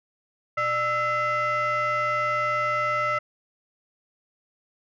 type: tone with frequency modulation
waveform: sine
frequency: 1318.5 Hz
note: E6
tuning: in tune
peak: -20 dBFS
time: 0.57-3.19 s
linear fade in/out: 10 ms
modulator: 720 Hz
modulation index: 0.96
effects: tanh soft clip ceiling -20 dBFS